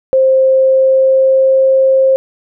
sine tone with pitch glide, 527 to 531 Hz, C5 to C5, +12 to +25 cents, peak -6 dBFS, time 0.13-2.16 s, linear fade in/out 0 ms, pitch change +13 cents, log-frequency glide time 0.41-1.66 s, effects none

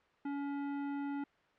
sine tone with hard clipping, 282.7 Hz, C#4, 34 cents sharp, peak -38 dBFS, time 0.25-1.24 s, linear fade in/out 5 ms, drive 16 dB, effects white hiss -68 dBFS RMS until 1.58 s + low-pass 2000 Hz 12 dB/octave

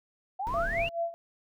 sine exponential sweep, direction up, 730 to 2904 Hz, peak -30 dBFS, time 0.39-0.89 s, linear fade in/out 10 ms
brown noise, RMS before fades -37 dBFS, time 0.47-0.89 s, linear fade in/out 0 ms
sine tone with tremolo, 676 Hz, E5, 43 cents sharp, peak -26 dBFS, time 0.54-1.14 s, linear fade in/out 0 ms, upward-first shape sine, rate 4.7 Hz, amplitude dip 85%
effects none

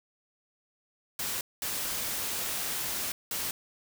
white noise bursts at uneven times, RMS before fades -33 dBFS, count 3, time 1.19-1.41 / 1.62-3.12 / 3.31-3.51 s, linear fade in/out 2 ms, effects none

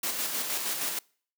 white noise with tremolo, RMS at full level -30 dBFS, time 0.03-0.99 s, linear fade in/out 5 ms, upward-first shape square, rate 6.4 Hz, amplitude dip 35%, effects noise-tail reverb RT60 0.5 s tail -26 dB re dry + high-pass 200 Hz 12 dB/octave

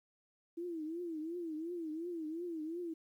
sine tone with vibrato, 329.6 Hz, E4, in tune, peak -38 dBFS, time 0.57-2.94 s, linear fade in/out 10 ms, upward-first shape triangle, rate 2.8 Hz, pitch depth 150 cents each way, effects 12-bit

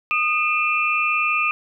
sine tone cluster, 1231 / 2418 / 2657 Hz, D#6 / D7 / E7, -19 / +50 / +13 cents, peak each -22 dBFS, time 0.11-1.51 s, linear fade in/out 0 ms, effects none

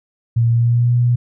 sine tone with pitch glide, 116.6 to 121.34 Hz, A#2 to B2, +1 to -30 cents, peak -11 dBFS, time 0.36-1.16 s, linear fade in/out 10 ms, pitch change +69 cents, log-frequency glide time 0.5-0.93 s, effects none

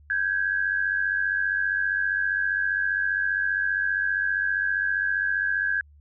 sine tone pair together, 1565 / 1660.1 Hz, G6 / G#6, -3 / -1 cents, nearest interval minor second, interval 102 cents, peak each -25 dBFS, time 0.1-5.81 s, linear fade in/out 2 ms, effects added 73 Hz sine -50 dBFS peak until 6 s

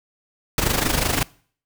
pink noise with amplitude modulation, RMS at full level -18 dBFS, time 0.58-1.23 s, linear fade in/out 2 ms, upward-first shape sine, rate 25.4 Hz, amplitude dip 70%, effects noise-tail reverb RT60 0.5 s tail -23 dB re dry

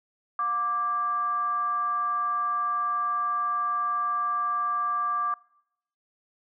sine tone with frequency modulation, 1174.7 Hz, D6, in tune, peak -24 dBFS, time 0.39-5.34 s, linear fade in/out 2 ms, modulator 457 Hz, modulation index 0.3, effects noise-tail reverb RT60 0.8 s tail -24 dB re dry

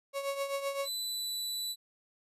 35% pulse tone with tremolo, 554.4 Hz, C#5, in tune, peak -28 dBFS, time 0.13-0.89 s, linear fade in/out 50 ms, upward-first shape triangle, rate 7.8 Hz, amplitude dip 70%
sawtooth tone with pitch glide, 4000 to 3968 Hz, B7 to B7, +21 to +7 cents, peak -31 dBFS, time 0.83-1.76 s, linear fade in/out 50 ms, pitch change -14 cents, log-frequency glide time 0.94-1.33 s
effects resampled to 32000 Hz

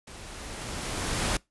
pink noise with level ramp, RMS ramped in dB -45 to -26 dBFS, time 0.07-1.37 s, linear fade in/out 5 ms, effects noise-tail reverb RT60 0.2 s tail -24 dB re dry + resampled to 24000 Hz

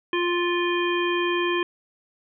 harmonic tone, 350 Hz, F4, 4 cents sharp, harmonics 1 / 3 / 5 / 7 / 9, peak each -23 / -28 / -30 / -31 / -33 dBFS, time 0.13-1.63 s, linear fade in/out 2 ms, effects none

